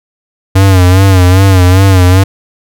square tone with vibrato, 93.6 Hz, F#2, 20 cents sharp, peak -3 dBFS, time 0.55-2.24 s, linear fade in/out 10 ms, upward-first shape sine, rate 2.5 Hz, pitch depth 77 cents each way, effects none

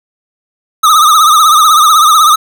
square tone with vibrato, 1244.5 Hz, D#6, in tune, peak -4 dBFS, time 0.83-2.36 s, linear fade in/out 10 ms, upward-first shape triangle, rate 16 Hz, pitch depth 110 cents each way, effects none

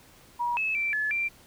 sine tone with pitch steps, 959 / 2596 / 2342 / 1719 / 2361 Hz, A#5 / E7 / D7 / A6 / D7, +49 / -27 / -5 / -41 / +9 cents, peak -25 dBFS, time 0.39-1.29 s, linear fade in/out 20 ms, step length 180 ms, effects pink hiss -55 dBFS RMS until 1.46 s

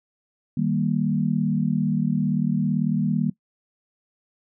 sine chord, Eb major, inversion none, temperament equal with one note detuned, 155.56 / 196 / 233.8 Hz, Eb3 / G3 / Bb3, 0 / 0 / +5 cents, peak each -24 dBFS, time 0.57-3.3 s, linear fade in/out 5 ms, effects noise-tail reverb RT60 0.1 s tail -20 dB re dry

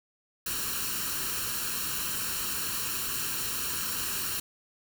white noise with comb filter, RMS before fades -32 dBFS, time 0.46-4.4 s, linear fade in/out 5 ms, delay 0.71 ms, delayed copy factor +0.7, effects none

